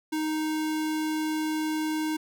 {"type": "tone", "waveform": "square", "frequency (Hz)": 311.1, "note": "D#4", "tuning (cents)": 0, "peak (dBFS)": -27, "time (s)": [0.12, 2.17], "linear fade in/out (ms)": 10, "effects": []}